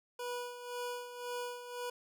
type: tone with tremolo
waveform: 25% pulse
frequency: 488.6 Hz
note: B4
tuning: 19 cents flat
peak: -33 dBFS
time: 0.19-1.9 s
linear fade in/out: 5 ms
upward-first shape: sine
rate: 1.9 Hz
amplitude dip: 65%
effects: none